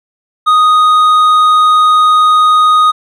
sine tone with hard clipping, 1244.5 Hz, D#6, in tune, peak -6 dBFS, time 0.46-2.92 s, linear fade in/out 20 ms, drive 5 dB, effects none

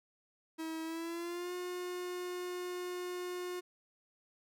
45% pulse tone with pitch glide, 321.8 to 359.1 Hz, E4 to F4, -42 to +48 cents, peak -38 dBFS, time 0.58-3.61 s, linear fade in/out 20 ms, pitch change +190 cents, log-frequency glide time 0.83-1.53 s, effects none

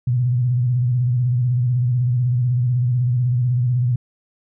sine tone with vibrato, 123.47 Hz, B2, in tune, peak -15 dBFS, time 0.07-3.96 s, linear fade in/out 5 ms, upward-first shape square, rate 16 Hz, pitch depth 61 cents each way, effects none

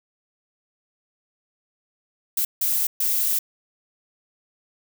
violet noise bursts at uneven times, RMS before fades -22 dBFS, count 3, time 2.37-2.45 / 2.61-2.87 / 3-3.39 s, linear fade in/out 5 ms, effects none

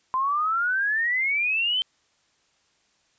sine exponential sweep, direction up, 1024 to 3125 Hz, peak -21 dBFS, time 0.14-1.82 s, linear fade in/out 0 ms, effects white hiss -66 dBFS RMS until 3.18 s + resampled to 16000 Hz

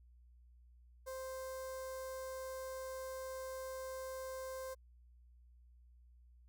sawtooth tone with notch filter, 523.3 Hz, C5, in tune, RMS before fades -45 dBFS, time 1.06-4.75 s, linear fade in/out 20 ms, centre 2800 Hz, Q 0.56, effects added 60 Hz sine -60 dBFS peak until 6.48 s

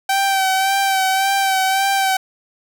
sawtooth tone with vibrato, 773 Hz, G5, 24 cents flat, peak -11 dBFS, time 0.09-2.17 s, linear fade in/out 5 ms, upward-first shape sine, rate 1.8 Hz, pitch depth 31 cents each way, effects none

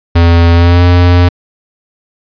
square tone with pitch glide, 84.9 to 88.35 Hz, F2 to F2, -48 to +21 cents, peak -4 dBFS, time 0.15-1.29 s, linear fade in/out 10 ms, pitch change +69 cents, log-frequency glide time 0.53-0.83 s, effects resampled to 11025 Hz

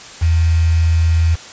sine tone with quantisation, 82.41 Hz, E2, in tune, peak -10 dBFS, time 0.21-1.36 s, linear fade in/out 20 ms, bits 5, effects white hiss -35 dBFS RMS until 1.52 s + resampled to 16000 Hz

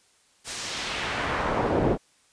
brown noise with band-pass filter sweep, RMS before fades -27 dBFS, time 0.44-1.98 s, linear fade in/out 50 ms, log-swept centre 8300 to 380 Hz, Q 1, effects white hiss -62 dBFS RMS until 2.32 s + resampled to 22050 Hz

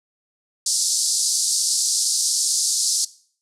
pink band-pass noise, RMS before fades -21 dBFS, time 0.66-3.05 s, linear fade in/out 5 ms, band 4500 to 10000 Hz, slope 48 dB/octave, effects noise-tail reverb RT60 0.5 s tail -19 dB re dry

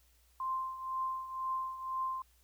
sine tone with tremolo, 1046.5 Hz, C6, in tune, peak -31 dBFS, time 0.4-2.22 s, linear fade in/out 2 ms, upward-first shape triangle, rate 2 Hz, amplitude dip 75%, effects added 60 Hz sine -66 dBFS peak until 2.43 s + white hiss -70 dBFS RMS until 2.43 s

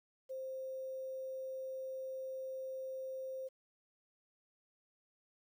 sine tone with quantisation, 525 Hz, C5, 6 cents sharp, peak -40 dBFS, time 0.29-3.49 s, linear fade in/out 20 ms, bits 11, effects none

